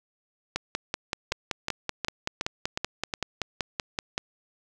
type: two click trains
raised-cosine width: 0.2 ms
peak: -10 / -11 dBFS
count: 20 / 6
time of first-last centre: 0.56-4.179 / 1.32-3.138 s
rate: 5.25 / 2.75 Hz
effects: none